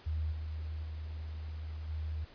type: tone with level steps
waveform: sine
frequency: 78 Hz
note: D#2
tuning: 5 cents sharp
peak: -31 / -36 / -38 / -34 dBFS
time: 0.06-2.25 s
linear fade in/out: 10 ms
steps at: 0.31 / 0.83 / 1.88 s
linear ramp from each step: 20 ms
effects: pink hiss -57 dBFS RMS until 2.34 s + resampled to 11025 Hz